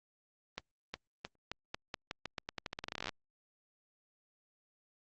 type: accelerating click train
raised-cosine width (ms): 0.2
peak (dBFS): -20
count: 26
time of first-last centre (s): 0.58-3.092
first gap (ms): 360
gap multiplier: 0.86
effects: low-pass 5000 Hz 12 dB/octave + Opus 24 kbps